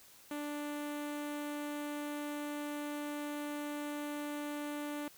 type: tone with notch filter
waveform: sawtooth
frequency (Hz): 293.7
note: D4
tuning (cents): 0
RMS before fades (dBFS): -40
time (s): 0.31-5.08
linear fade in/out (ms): 2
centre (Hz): 5000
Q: 1.6
effects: white hiss -59 dBFS RMS until 5.17 s